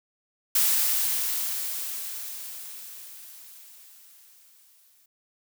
blue noise with exponential decay, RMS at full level -21 dBFS, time 0.55-5.06 s, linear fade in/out 5 ms, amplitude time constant 980 ms, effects none

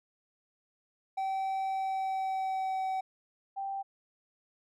triangle tone with pitch glide, 770 to 760.3 Hz, G5 to F#5, -31 to +47 cents, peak -28 dBFS, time 1.17-3.01 s, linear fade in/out 10 ms, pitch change -22 cents, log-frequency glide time 1.66-2.84 s
sine tone, 784 Hz, G5, in tune, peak -33 dBFS, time 3.56-3.83 s, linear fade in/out 20 ms
effects none

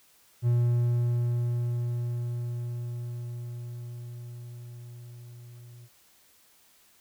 triangle tone with level ramp, 120 Hz, B2, 49 cents flat, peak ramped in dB -18 to -44 dBFS, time 0.42-5.89 s, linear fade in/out 50 ms, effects white hiss -61 dBFS RMS until 7 s

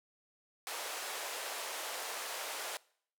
pink band-pass noise, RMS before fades -41 dBFS, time 0.67-2.77 s, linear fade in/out 0 ms, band 500 to 14000 Hz, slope 24 dB/octave, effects noise-tail reverb RT60 0.6 s tail -23 dB re dry

